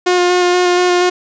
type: tone with vibrato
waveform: sawtooth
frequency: 357.7 Hz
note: F4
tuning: 41 cents sharp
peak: -6 dBFS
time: 0.06-1.1 s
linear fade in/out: 10 ms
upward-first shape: square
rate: 4.2 Hz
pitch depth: 11 cents each way
effects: resampled to 16000 Hz + 8-bit